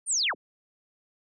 sine linear sweep, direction down, 9397 to 73.42 Hz, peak -23 dBFS, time 0.06-0.35 s, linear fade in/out 50 ms, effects none

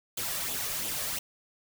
white noise with flanger, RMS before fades -33 dBFS, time 0.17-1.19 s, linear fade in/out 5 ms, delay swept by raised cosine 0.27 to 1.77 ms, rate 2.9 Hz, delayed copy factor +0.55, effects none

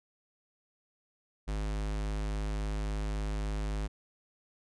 square tone, 51.8 Hz, G#1, 4 cents flat, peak -32 dBFS, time 1.47-3.88 s, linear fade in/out 20 ms, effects resampled to 22050 Hz

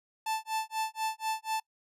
45% pulse tone with tremolo, 880 Hz, A5, in tune, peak -28 dBFS, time 0.26-1.6 s, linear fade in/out 5 ms, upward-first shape sine, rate 4.1 Hz, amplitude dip 100%, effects noise-tail reverb RT60 0.1 s tail -24 dB re dry + resampled to 32000 Hz

